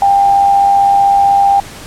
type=tone with amplitude modulation; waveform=sine; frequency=796 Hz; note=G5; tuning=26 cents sharp; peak=-4 dBFS; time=0.02-1.6 s; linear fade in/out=2 ms; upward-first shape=sine; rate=95.6 Hz; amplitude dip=40%; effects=pink hiss -31 dBFS RMS until 1.86 s + low-pass 11000 Hz 12 dB/octave